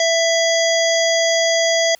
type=harmonic tone with a mistuned harmonic; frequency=663 Hz; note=E5; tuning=10 cents sharp; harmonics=1 / 3 / 5 / 7 / 9 / 10; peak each=-16 / -21 / -23 / -24 / -26 / -26 dBFS; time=0-1.95 s; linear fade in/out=2 ms; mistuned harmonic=7; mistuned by=+71 cents; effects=white hiss -53 dBFS RMS until 1.99 s